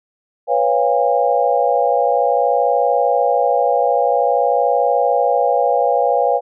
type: chord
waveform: sine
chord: C# dominant seventh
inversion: third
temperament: equal with one note detuned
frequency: 493.9 / 554.4 / 698.5 / 811.6 Hz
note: B4 / C#5 / E#5 / G#5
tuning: 0 / 0 / 0 / -40 cents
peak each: -18 dBFS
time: 0.47-6.41 s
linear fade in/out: 50 ms
effects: none